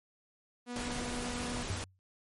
sawtooth tone, 243.7 Hz, B3, 23 cents flat, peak -34 dBFS, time 0.66-1.66 s, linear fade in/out 50 ms
pink noise, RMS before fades -39 dBFS, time 0.76-1.84 s, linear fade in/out 0 ms
sine tone with exponential decay, 93.8 Hz, F#2, 24 cents sharp, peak -31 dBFS, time 1.7-1.99 s, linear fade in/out 0 ms, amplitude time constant 61 ms
effects MP3 48 kbps

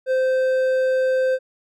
triangle tone with hard clipping, 519 Hz, C5, 14 cents flat, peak -18 dBFS, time 0.06-1.39 s, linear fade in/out 50 ms, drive 9 dB, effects none

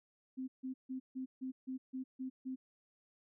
sine tone bursts, 260 Hz, C4, 11 cents flat, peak -38 dBFS, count 9, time 0.37-2.56 s, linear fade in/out 20 ms, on 110 ms, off 150 ms, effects none

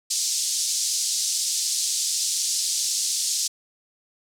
pink band-pass noise, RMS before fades -25 dBFS, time 0.1-3.48 s, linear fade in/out 10 ms, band 4700 to 8800 Hz, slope 24 dB/octave, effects none

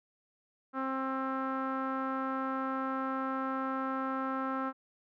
sawtooth tone with low-pass filter, 265.1 Hz, C4, 23 cents sharp, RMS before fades -34 dBFS, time 0.73-4.73 s, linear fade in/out 50 ms, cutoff 1300 Hz, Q 4.6, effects none

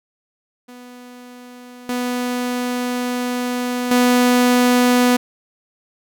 sawtooth tone with level steps, 246.9 Hz, B3, in tune, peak -33 / -16 / -8 dBFS, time 0.68-5.17 s, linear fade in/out 10 ms, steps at 1.89 / 3.91 s, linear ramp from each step 2 ms, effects none

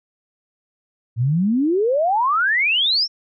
sine exponential sweep, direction up, 110 to 5588 Hz, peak -15 dBFS, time 1.16-3.08 s, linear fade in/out 50 ms, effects none

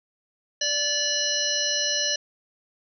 harmonic tone with a mistuned harmonic, 587.3 Hz, D5, in tune, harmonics 1 / 3 / 5 / 7 / 9 / 10, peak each -33 / -32 / -29 / -28 / -30 / -28 dBFS, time 0.61-2.16 s, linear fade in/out 5 ms, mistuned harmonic 3, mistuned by -27 cents, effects none

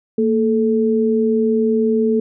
sine tone pair together, 229 / 435 Hz, A#3 / A4, -31 / -20 cents, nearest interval major seventh, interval 1111 cents, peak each -16 dBFS, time 0.18-2.2 s, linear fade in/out 5 ms, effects none

